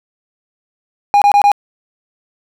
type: tone bursts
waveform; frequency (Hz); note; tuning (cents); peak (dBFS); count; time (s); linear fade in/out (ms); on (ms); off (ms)
triangle; 815; G#5; -33; -4; 4; 1.14-1.517; 0; 77; 23
effects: none